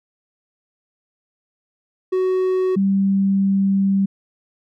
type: tone pair in turn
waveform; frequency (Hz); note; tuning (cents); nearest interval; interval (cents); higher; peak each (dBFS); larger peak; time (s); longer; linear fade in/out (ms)
triangle / sine; 372.4 / 195.46; F#4 / G3; +11 / -5; major seventh; 1116; first; -14; neither; 2.12-2.76 / 2.76-4.06; second; 10
effects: none